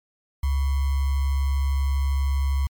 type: tone with sample-and-hold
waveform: sine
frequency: 68.7 Hz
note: C#2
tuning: 15 cents flat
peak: -19 dBFS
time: 0.43-2.67 s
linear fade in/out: 5 ms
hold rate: 1050 Hz
effects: MP3 96 kbps